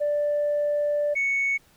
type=tone pair in turn; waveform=sine; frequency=587.3 / 2217 Hz; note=D5 / C#7; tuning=0 / 0 cents; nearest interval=octave + major seventh; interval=2300 cents; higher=second; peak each=-20 dBFS; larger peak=neither; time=0-1.15 / 1.15-1.58 s; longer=first; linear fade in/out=20 ms; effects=tanh soft clip ceiling -18 dBFS + pink hiss -59 dBFS RMS until 1.76 s